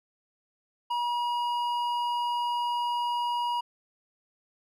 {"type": "tone with hard clipping", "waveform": "sine", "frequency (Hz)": 960, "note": "B5", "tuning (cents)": -49, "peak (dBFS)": -28, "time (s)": [0.9, 3.61], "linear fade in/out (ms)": 10, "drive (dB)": 8, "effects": []}